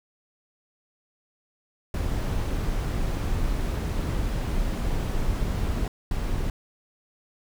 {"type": "noise bursts at uneven times", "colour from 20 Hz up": "brown", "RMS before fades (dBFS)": -26, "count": 2, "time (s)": [[1.94, 5.88], [6.11, 6.5]], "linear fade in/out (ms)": 2, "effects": []}